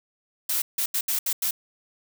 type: noise bursts at uneven times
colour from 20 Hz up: blue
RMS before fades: -25 dBFS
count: 6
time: 0.49-0.62 / 0.78-0.86 / 0.94-1.01 / 1.08-1.19 / 1.26-1.33 / 1.42-1.51 s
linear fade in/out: 5 ms
effects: none